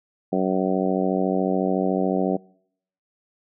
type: harmonic tone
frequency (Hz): 93.9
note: F#2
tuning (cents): +26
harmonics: 2 / 3 / 4 / 5 / 6 / 7 / 8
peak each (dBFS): -24 / -26 / -27 / -28 / -29 / -29 / -30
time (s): 0.32-2.37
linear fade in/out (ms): 10
effects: noise-tail reverb RT60 0.7 s tail -26 dB re dry